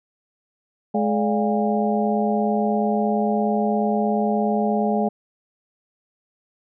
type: tone cluster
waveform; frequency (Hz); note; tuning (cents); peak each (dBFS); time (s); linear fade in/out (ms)
sine; 211.2 / 423.9 / 583 / 700 / 809; G#3 / G#4 / D5 / F5 / G#5; +29 / +35 / -13 / +4 / -46; -21 / -25 / -27 / -26 / -27; 0.94-5.09; 10
effects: none